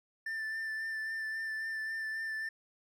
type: tone with vibrato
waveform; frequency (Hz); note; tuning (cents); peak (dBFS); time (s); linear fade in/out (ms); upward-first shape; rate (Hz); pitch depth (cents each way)
triangle; 1775; A6; +15; -33; 0.26-2.49; 5; sine; 3.7; 19
effects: none